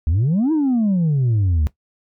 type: exponential two-way sweep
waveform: sine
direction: up then down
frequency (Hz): 71.7 to 327 to 71.7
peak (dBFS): -12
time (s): 0.07-1.67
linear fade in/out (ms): 0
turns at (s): 0.52
effects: noise-tail reverb RT60 0.1 s tail -19 dB re dry + tanh soft clip ceiling -13 dBFS